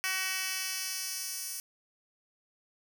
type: tone with high-pass filter sweep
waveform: 10% pulse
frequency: 376.6 Hz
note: F#4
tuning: 31 cents sharp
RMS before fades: -35 dBFS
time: 0.04-1.6 s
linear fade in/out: 0 ms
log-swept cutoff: 2100 to 7600 Hz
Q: 0.96
effects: none